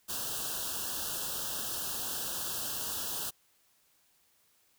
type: band-stop noise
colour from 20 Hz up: white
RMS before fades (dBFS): -36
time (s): 0.08-3.31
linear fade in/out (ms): 20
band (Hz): 1700 to 2700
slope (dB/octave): 96
effects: white hiss -69 dBFS RMS until 4.78 s